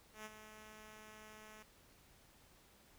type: tone with ADSR envelope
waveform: 5% pulse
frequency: 215.4 Hz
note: A3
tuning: 37 cents flat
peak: -35 dBFS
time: 0.13-1.63 s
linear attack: 120 ms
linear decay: 36 ms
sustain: -9 dB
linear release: 7 ms
effects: pink hiss -66 dBFS RMS until 2.98 s